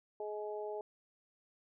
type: harmonic tone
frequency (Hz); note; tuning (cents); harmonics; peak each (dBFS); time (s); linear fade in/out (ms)
210.5; G#3; +24; 2 / 3 / 4; -40 / -44 / -46; 0.2-0.81; 2
effects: none